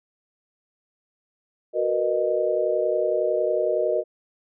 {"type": "chord", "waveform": "sine", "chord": "B major seventh", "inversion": "second", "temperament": "just", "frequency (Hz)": [370.4, 463, 493.9, 617.4], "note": ["F#4", "A#4", "B4", "D#5"], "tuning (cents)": [2, -12, 0, -14], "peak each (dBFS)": [-27, -26, -28, -23], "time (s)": [1.73, 4.04], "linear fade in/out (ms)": 50, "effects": []}